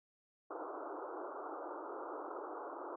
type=band-pass noise; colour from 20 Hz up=pink; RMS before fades=-45 dBFS; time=0.5-2.96 s; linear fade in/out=10 ms; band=300 to 1400 Hz; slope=96 dB/octave; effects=none